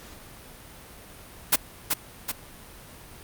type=noise with echo; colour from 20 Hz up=white; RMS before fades=-18 dBFS; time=1.52-1.56 s; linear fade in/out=10 ms; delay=380 ms; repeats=2; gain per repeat=-5 dB; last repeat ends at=2.32 s; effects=pink hiss -46 dBFS RMS until 3.23 s + Opus 48 kbps